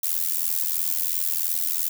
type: noise with amplitude modulation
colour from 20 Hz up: violet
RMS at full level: -21 dBFS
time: 0.03-1.89 s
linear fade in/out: 5 ms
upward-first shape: sine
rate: 82.9 Hz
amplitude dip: 90%
effects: none